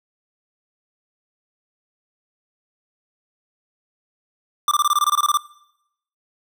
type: tone bursts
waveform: square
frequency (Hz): 1183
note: D6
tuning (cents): +12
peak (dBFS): -15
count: 13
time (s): 4.68-5.373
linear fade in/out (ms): 2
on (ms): 33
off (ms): 22
effects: noise-tail reverb RT60 0.8 s tail -21 dB re dry